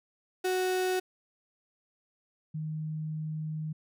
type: tone pair in turn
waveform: 35% pulse / sine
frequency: 370 / 155.57 Hz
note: F#4 / D#3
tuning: 0 / 0 cents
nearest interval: octave + minor third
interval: 1500 cents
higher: first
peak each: -25 / -32 dBFS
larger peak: first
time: 0.44-1 / 2.54-3.73 s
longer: second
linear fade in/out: 10 ms
effects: none